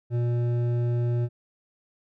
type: tone with hard clipping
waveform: sine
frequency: 120 Hz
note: B2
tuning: 49 cents flat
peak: -24 dBFS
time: 0.1-1.29 s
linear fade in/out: 50 ms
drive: 9 dB
effects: none